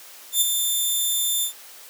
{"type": "tone with ADSR envelope", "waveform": "10% pulse", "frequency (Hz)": 3555, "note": "A7", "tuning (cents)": 17, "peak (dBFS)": -7, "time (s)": [0.32, 1.53], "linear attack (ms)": 91, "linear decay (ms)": 20, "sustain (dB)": -6, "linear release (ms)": 100, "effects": ["white hiss -44 dBFS RMS until 1.89 s", "high-pass 400 Hz 12 dB/octave"]}